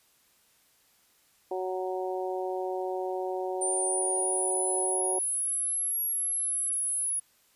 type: harmonic tone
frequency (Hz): 185.7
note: F#3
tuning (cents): +7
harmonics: 2 / 3 / 4 / 5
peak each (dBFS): -32 / -36 / -35 / -42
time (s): 1.51-5.19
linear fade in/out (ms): 5
type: exponential two-way sweep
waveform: sine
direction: up then down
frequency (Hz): 9120 to 11320 to 10440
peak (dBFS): -27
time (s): 3.61-7.2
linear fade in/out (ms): 10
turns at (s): 6.02
effects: white hiss -65 dBFS RMS until 7.55 s + resampled to 32000 Hz